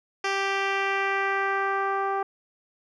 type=tone with low-pass filter sweep; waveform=10% pulse; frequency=392 Hz; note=G4; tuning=in tune; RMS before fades=-26 dBFS; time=0.24-2.23 s; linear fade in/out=5 ms; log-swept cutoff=4500 to 970 Hz; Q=1.5; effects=none